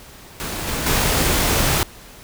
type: noise with level steps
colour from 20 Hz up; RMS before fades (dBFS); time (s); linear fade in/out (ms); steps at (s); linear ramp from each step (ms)
pink; -27 / -24 / -18; 0.4-1.83; 0; 0.67 / 0.86; 5
effects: pink hiss -42 dBFS RMS until 2.23 s